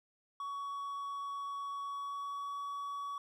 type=tone with pitch glide; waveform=triangle; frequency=1123 to 1131.5 Hz; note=C#6 to C#6; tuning=+22 to +35 cents; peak=-36 dBFS; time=0.4-3.18 s; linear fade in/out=2 ms; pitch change=+13 cents; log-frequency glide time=1.83-2.58 s; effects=none